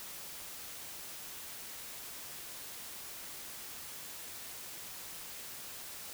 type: silence
effects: white hiss -46 dBFS RMS until 6.13 s